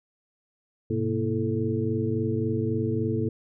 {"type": "tone cluster", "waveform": "sine", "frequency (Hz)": [102.9, 126.5, 235.3, 331.7, 436.3], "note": ["G#2", "B2", "A#3", "E4", "A4"], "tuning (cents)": [-16, 42, 16, 11, -15], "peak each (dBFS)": -30, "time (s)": [0.9, 3.29], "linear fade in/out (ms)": 5, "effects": []}